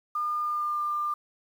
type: tone with pitch glide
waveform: sine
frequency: 1209 to 1196.5 Hz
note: D6 to D6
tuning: +50 to +32 cents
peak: -26 dBFS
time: 0.15-1.14 s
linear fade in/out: 5 ms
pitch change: -18 cents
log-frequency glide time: 0.4-0.84 s
effects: 9-bit